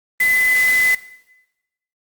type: tone in noise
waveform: sine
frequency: 2015 Hz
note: B6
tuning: 34 cents sharp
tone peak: -13 dBFS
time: 0.2-0.95 s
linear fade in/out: 5 ms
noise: white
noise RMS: -27 dBFS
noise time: 0.2-0.95 s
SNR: +11 dB
effects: noise-tail reverb RT60 1.0 s tail -18 dB re dry + Opus 32 kbps